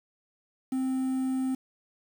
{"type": "tone with quantisation", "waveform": "triangle", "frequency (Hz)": 261.6, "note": "C4", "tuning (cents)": 0, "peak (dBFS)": -24, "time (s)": [0.72, 1.55], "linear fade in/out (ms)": 5, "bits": 8, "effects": []}